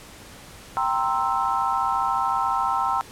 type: chord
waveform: sine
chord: C dominant seventh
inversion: second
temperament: equal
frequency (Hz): 784 / 932.3 / 1046.5 / 1318.5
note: G5 / Bb5 / C6 / E6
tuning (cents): 0 / 0 / 0 / 0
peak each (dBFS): -26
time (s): 0.77-3.01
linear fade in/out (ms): 0
effects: pink hiss -44 dBFS RMS until 3.11 s + low-pass 12000 Hz 12 dB/octave